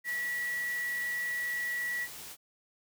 sine tone in noise, 1939 Hz, B6, 32 cents flat, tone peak -31 dBFS, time 0.04-2.08 s, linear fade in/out 50 ms, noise white, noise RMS -45 dBFS, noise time 0.04-2.37 s, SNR +11 dB, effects none

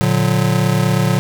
square chord, Bb augmented, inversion none, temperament just, 116.54 / 145.68 / 182.1 Hz, Bb2 / D3 / F#3, 0 / -14 / -27 cents, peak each -18 dBFS, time 0.01-1.19 s, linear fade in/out 0 ms, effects none

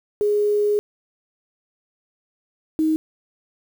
sine tone pair in turn, 415.3 / 314.5 Hz, G#4 / D#4, 0 / +19 cents, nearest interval perfect fourth, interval 481 cents, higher first, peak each -16 dBFS, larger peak neither, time 0.21-0.79 / 2.79-2.96 s, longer first, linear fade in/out 0 ms, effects 7-bit

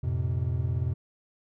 triangle chord, F major, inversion none, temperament equal with one note detuned, 87.31 / 110 / 127.6 Hz, F2 / A2 / C3, 0 / 0 / -43 cents, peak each -27 / -31 / -27 dBFS, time 0.03-0.94 s, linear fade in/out 10 ms, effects none

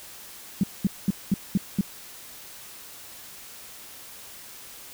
sine tone bursts, 194.3 Hz, G3, 15 cents flat, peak -17 dBFS, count 6, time 0.61-1.81 s, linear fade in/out 2 ms, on 25 ms, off 210 ms, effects white hiss -44 dBFS RMS until 4.93 s

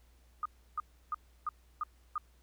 sine tone bursts, 1227 Hz, D#6, 25 cents flat, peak -31 dBFS, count 6, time 0.43-2.18 s, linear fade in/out 2 ms, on 25 ms, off 320 ms, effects added 60 Hz sine -61 dBFS peak until 2.42 s + pink hiss -70 dBFS RMS until 2.42 s

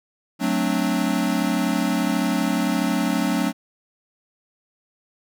square chord, D dominant seventh, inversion first, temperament equal, 185 / 220 / 261.6 / 293.7 Hz, F#3 / A3 / C4 / D4, 0 / 0 / 0 / 0 cents, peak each -26 dBFS, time 0.39-3.53 s, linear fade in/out 50 ms, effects none

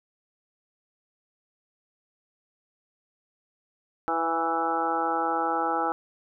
harmonic tone with a mistuned harmonic, 164.81 Hz, E3, in tune, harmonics 2 / 3 / 4 / 5 / 6 / 7 / 8 / 9, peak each -33 / -33 / -36 / -27 / -37 / -38 / -29 / -40 dBFS, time 4.08-5.92 s, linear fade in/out 0 ms, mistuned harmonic 4, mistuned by +22 cents, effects none

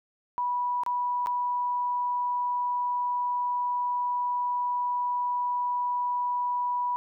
sine tone with dropouts, 980 Hz, B5, 14 cents flat, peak -25 dBFS, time 0.38-6.96 s, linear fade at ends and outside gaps 0 ms, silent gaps 0.835-0.863 / 1.261-1.27 s, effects none

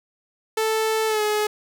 sawtooth tone with pitch glide, 440 to 422.8 Hz, A4 to G#4, 0 to +31 cents, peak -16 dBFS, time 0.57-1.47 s, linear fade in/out 5 ms, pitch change -69 cents, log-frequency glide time 1.07-1.22 s, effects none

